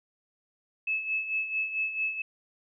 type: tone with tremolo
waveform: sine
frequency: 2601 Hz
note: E7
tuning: 24 cents flat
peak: -25 dBFS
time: 0.87-2.22 s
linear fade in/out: 5 ms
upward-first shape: sine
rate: 4.5 Hz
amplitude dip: 65%
effects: none